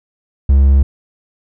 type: tone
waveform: triangle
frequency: 68.5 Hz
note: C#2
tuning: 20 cents flat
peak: -4 dBFS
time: 0.49-0.83 s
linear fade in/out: 5 ms
effects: none